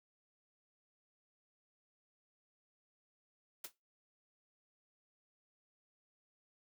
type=noise with exponential decay; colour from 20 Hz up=white; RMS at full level=-39 dBFS; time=3.64-3.72 s; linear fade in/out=5 ms; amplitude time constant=17 ms; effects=noise-tail reverb RT60 0.2 s tail -17 dB re dry + high-pass 150 Hz 12 dB/octave